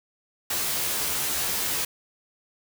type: noise with comb filter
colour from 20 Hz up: white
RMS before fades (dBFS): -27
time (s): 0.5-1.85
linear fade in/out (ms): 5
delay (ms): 14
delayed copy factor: +0.8
effects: none